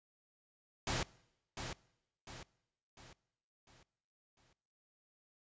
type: noise with echo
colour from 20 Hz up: pink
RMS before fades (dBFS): -36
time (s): 0.87-1.03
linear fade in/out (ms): 2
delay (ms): 700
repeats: 5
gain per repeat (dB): -7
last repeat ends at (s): 4.53
effects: noise-tail reverb RT60 0.9 s tail -23 dB re dry + resampled to 16000 Hz